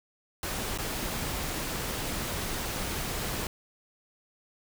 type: noise with dropouts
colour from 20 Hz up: pink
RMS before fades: -33 dBFS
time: 0.43-3.47 s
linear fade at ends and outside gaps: 2 ms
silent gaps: 0.777-0.785 s
effects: none